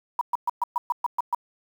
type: tone bursts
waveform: sine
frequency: 965 Hz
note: B5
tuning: 40 cents flat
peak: -20 dBFS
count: 9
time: 0.19-1.348 s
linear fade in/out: 2 ms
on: 22 ms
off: 120 ms
effects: 8-bit